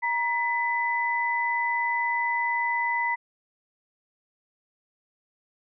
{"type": "tone pair together", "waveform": "sine", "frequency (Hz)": [944.3, 2001], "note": ["A#5", "B6"], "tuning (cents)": [22, 22], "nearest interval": "octave + minor second", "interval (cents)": 1300, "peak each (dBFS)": -26, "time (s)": [0.02, 3.16], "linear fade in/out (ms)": 20, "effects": []}